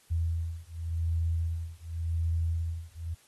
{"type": "beating tone pair", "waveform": "sine", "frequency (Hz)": [82.41, 83.3], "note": ["E2", "E2"], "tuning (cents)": [0, 19], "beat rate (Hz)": 0.89, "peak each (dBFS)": -31, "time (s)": [0.1, 3.15], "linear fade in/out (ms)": 20, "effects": ["white hiss -62 dBFS RMS until 3.27 s", "AAC 32 kbps"]}